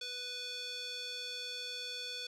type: tone with band-pass filter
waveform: square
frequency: 493.9 Hz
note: B4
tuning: in tune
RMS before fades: -42 dBFS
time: 0.01-2.27 s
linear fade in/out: 5 ms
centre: 4000 Hz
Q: 3.6
effects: resampled to 32000 Hz